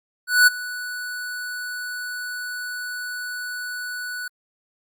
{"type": "tone with ADSR envelope", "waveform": "square", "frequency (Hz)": 1480, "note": "F#6", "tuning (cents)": 0, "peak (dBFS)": -10, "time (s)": [0.27, 4.28], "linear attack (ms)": 200, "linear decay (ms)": 19, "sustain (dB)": -19, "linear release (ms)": 5, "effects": ["Opus 48 kbps"]}